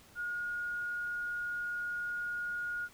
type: tone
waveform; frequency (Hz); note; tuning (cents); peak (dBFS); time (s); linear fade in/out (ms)
sine; 1435; F6; +47; -34; 0.15-2.89; 50
effects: pink hiss -59 dBFS RMS until 2.93 s